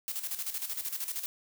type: noise with tremolo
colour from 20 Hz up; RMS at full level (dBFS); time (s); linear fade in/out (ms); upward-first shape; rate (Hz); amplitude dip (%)
blue; -34; 0.08-1.26; 0; square; 13; 65
effects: none